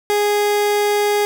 30% pulse tone, 413.5 Hz, G#4, 8 cents flat, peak -12 dBFS, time 0.1-1.25 s, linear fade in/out 0 ms, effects none

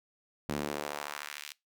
sawtooth tone with high-pass filter sweep, 73.42 Hz, D2, in tune, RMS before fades -38 dBFS, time 0.49-1.52 s, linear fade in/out 0 ms, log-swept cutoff 190 to 3100 Hz, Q 1.1, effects noise-tail reverb RT60 0.2 s tail -22 dB re dry

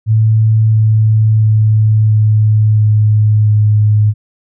sine tone with pitch steps, 110 / 109.18 / 108.36 / 107.55 / 106.75 / 105.95 Hz, A2 / A2 / A2 / A2 / G#2 / G#2, 0 / -13 / -26 / -39 / +48 / +35 cents, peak -6 dBFS, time 0.06-4.14 s, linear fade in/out 50 ms, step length 680 ms, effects none

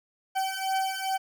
40% pulse beating tone pair, 766 / 768.4 Hz, G5 / G5, -40 / -35 cents, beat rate 2.4 Hz, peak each -29 dBFS, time 0.35-1.18 s, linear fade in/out 20 ms, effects none

